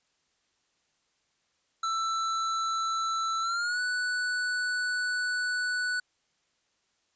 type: tone with pitch glide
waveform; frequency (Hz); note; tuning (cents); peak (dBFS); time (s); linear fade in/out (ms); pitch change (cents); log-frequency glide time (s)
square; 1329 to 1483.2; E6 to F#6; +14 to +4; -28; 1.83-6; 5; +190; 3.41-3.8
effects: white hiss -73 dBFS RMS until 7.15 s + resampled to 16000 Hz